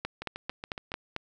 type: two click trains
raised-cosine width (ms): 0.3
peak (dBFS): -21 / -16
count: 6 / 6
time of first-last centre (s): 0.22-0.918 / 0.05-1.164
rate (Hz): 7.16 / 4.49
effects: none